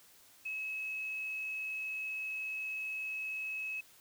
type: tone with quantisation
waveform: sine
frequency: 2575 Hz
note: E7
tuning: 41 cents flat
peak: -36 dBFS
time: 0.45-3.81 s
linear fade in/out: 10 ms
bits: 10
effects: white hiss -61 dBFS RMS until 4 s